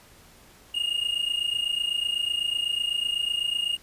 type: tone pair together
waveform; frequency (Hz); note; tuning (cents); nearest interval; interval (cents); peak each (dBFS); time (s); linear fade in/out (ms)
triangle; 2834 / 2862; F7 / F7; +25 / +42; unison; 17; -26 / -26; 0.74-3.77; 10
effects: pink hiss -53 dBFS RMS until 3.82 s + resampled to 32000 Hz